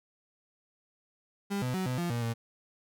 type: tone with pitch steps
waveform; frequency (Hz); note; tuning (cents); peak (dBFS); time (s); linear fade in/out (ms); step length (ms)
35% pulse; 200.1 / 126.1 / 187.1 / 126.6 / 173.3 / 118.7 / 115.6; G3 / B2 / F#3 / B2 / F3 / A#2 / A#2; +36 / +36 / +20 / +43 / -13 / +32 / -14; -28; 1.5-2.34; 20; 120
effects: none